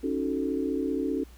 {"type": "chord", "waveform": "sine", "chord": "D# half-diminished seventh", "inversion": "third", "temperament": "equal with one note detuned", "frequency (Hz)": [276.1, 311.1, 370, 440], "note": ["C#4", "D#4", "F#4", "A4"], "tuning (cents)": [-7, 0, 0, 0], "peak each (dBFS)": [-29, -32, -33, -33], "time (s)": [0.03, 1.24], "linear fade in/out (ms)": 10, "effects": ["added 60 Hz sine -48 dBFS peak until 1.37 s", "pink hiss -57 dBFS RMS until 1.37 s"]}